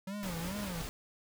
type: tone with vibrato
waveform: square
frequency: 185 Hz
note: F#3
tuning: in tune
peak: -38 dBFS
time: 0.07-0.82 s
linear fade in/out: 5 ms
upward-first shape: sine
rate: 2.4 Hz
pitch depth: 200 cents each way
type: noise with tremolo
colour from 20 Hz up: pink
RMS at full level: -41 dBFS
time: 0.23-0.89 s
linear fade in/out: 0 ms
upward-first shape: triangle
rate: 5.5 Hz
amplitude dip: 25%
effects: none